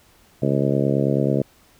harmonic tone, 69.3 Hz, C#2, in tune, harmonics 2 / 3 / 4 / 5 / 6 / 7 / 8 / 9, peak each -22 / -24 / -25 / -26 / -27 / -27 / -28 / -29 dBFS, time 0.42-1.42 s, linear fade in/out 5 ms, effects pink hiss -55 dBFS RMS until 1.79 s

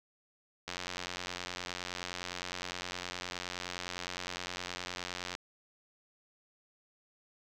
click train, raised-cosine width 0.2 ms, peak -20 dBFS, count 420, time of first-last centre 0.68-5.351 s, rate 89.7 Hz, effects none

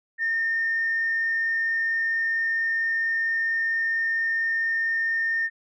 sine tone with frequency modulation, 1820 Hz, A#6, 42 cents flat, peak -21 dBFS, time 0.18-5.5 s, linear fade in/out 50 ms, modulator 35.6 Hz, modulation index 0.37, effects tanh soft clip ceiling -17 dBFS

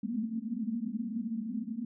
white band-pass noise, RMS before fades -35 dBFS, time 0.03-1.85 s, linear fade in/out 5 ms, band 210 to 240 Hz, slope 96 dB/octave, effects none

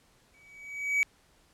triangle tone with exponential growth, 2273 Hz, C#7, 43 cents sharp, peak -19 dBFS, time 0.34-1.03 s, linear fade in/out 0 ms, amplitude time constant 150 ms, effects pink hiss -64 dBFS RMS until 1.53 s + low-pass 11000 Hz 12 dB/octave

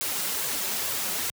white noise with flanger, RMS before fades -29 dBFS, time 0.01-1.3 s, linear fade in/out 0 ms, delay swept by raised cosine 1.8 to 5.5 ms, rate 2.3 Hz, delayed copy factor +0.55, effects high-pass 80 Hz 12 dB/octave

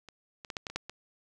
clicks, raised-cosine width 0.2 ms, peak -30 / -27 / -20 / -17 / -19 / -26 / -15 / -23 dBFS, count 8, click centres 0.087 / 0.448 / 0.502 / 0.568 / 0.668 / 0.7 / 0.76 / 0.896 s, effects none

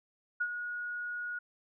sine tone with ADSR envelope, 1449 Hz, F#6, 37 cents flat, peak -27 dBFS, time 0.4-1.39 s, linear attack 12 ms, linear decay 60 ms, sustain -8 dB, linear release 7 ms, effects none

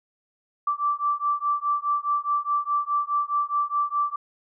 sine beating tone pair, 1165 / 1169.8 Hz, D6 / D6, -14 / -7 cents, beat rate 4.8 Hz, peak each -25 dBFS, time 0.67-4.16 s, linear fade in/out 5 ms, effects none

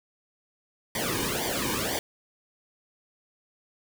pink noise with flanger, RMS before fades -29 dBFS, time 0.95-1.99 s, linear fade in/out 2 ms, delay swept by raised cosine 0.74 to 1.52 ms, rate 2 Hz, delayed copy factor -0.95, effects none

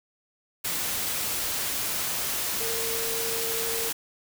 sine tone in noise, 456.3 Hz, A#4, 37 cents flat, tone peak -33 dBFS, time 2.6-3.9 s, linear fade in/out 10 ms, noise white, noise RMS -29 dBFS, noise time 0.64-3.93 s, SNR -7 dB, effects none

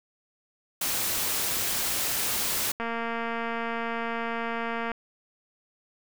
white noise, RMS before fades -28 dBFS, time 0.81-2.72 s, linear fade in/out 5 ms
click train, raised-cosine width 0.5 ms, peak -17 dBFS, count 490, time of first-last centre 2.8-4.917 s, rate 231 Hz
effects none

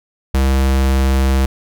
square tone, 66.6 Hz, C2, 31 cents sharp, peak -12 dBFS, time 0.34-1.46 s, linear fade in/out 5 ms, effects none

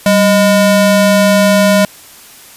square ring-modulated tone, 407.7 Hz, G#4, 32 cents flat, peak -4 dBFS, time 0.06-1.85 s, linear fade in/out 2 ms, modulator 214 Hz, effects white hiss -37 dBFS RMS until 2.56 s + resampled to 32000 Hz

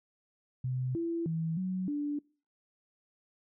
sine tone with pitch steps, 127.9 / 335.5 / 162.6 / 185.7 / 291.8 Hz, C3 / E4 / E3 / F#3 / D4, -39 / +31 / -23 / +7 / -11 cents, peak -30 dBFS, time 0.64-2.19 s, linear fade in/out 5 ms, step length 310 ms, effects noise-tail reverb RT60 0.4 s tail -25 dB re dry

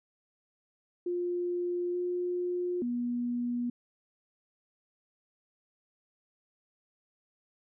sine tone with pitch steps, 352.8 / 356.2 / 242 Hz, F4 / F4 / B3, +18 / +34 / -35 cents, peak -29 dBFS, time 1.06-3.7 s, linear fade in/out 5 ms, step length 880 ms, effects none

